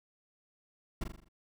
brown noise with echo, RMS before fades -32 dBFS, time 1.01-1.04 s, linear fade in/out 5 ms, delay 41 ms, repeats 6, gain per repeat -5 dB, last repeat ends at 1.286 s, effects none

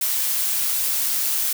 blue noise with amplitude modulation, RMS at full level -21 dBFS, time 0.01-1.53 s, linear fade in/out 5 ms, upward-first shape sine, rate 134 Hz, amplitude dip 25%, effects none

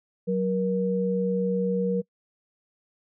sine tone pair together, 186.11 / 474.7 Hz, F#3 / A#4, +10 / +31 cents, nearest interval octave + major third, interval 1621 cents, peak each -25 dBFS, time 0.27-2.02 s, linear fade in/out 20 ms, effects noise-tail reverb RT60 0.1 s tail -25 dB re dry

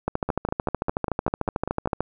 two click trains, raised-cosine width 1 ms, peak -12 / -9 dBFS, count 9 / 27, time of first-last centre 0.29-1.874 / 0.08-2.006 s, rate 5.05 / 13.5 Hz, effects none

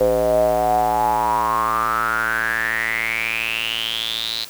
square tone with band-pass filter sweep, 56.6 Hz, A1, 50 cents sharp, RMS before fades -20 dBFS, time 0-4.45 s, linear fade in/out 10 ms, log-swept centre 520 to 4100 Hz, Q 9.6, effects white hiss -39 dBFS RMS until 4.49 s

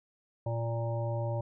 harmonic tone, 116.1 Hz, A#2, 7 cents flat, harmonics 1 / 3 / 5 / 7 / 8, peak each -31 / -43 / -36 / -44 / -44 dBFS, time 0.46-1.41 s, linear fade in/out 5 ms, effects none

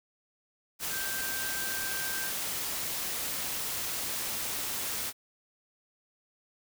sine tone in noise, 1568 Hz, G6, in tune, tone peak -37 dBFS, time 0.89-2.32 s, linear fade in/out 50 ms, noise white, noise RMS -34 dBFS, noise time 0.79-5.13 s, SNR -6 dB, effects none

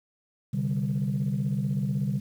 sine chord, C suspended second, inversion none, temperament equal, 130.81 / 146.83 / 196 Hz, C3 / D3 / G3, 0 / 0 / 0 cents, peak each -28 dBFS, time 0.53-2.2 s, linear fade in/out 10 ms, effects tanh soft clip ceiling -19 dBFS + 9-bit

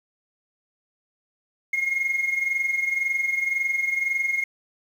sine tone with amplitude modulation, 2147 Hz, C7, 44 cents sharp, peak -17 dBFS, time 1.73-4.44 s, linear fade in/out 5 ms, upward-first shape sine, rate 21.9 Hz, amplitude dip 70%, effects tanh soft clip ceiling -18 dBFS + 8-bit

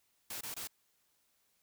white noise bursts, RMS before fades -42 dBFS, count 3, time 0.3-0.674 s, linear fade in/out 5 ms, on 110 ms, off 22 ms, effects white hiss -75 dBFS RMS until 1.62 s

